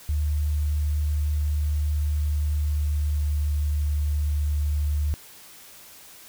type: tone with pitch glide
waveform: sine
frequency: 74.7 to 74.01 Hz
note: D2 to D2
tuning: +30 to +14 cents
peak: -21 dBFS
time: 0.09-5.14 s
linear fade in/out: 0 ms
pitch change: -16 cents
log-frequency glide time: 2.34-3.34 s
effects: white hiss -47 dBFS RMS until 6.28 s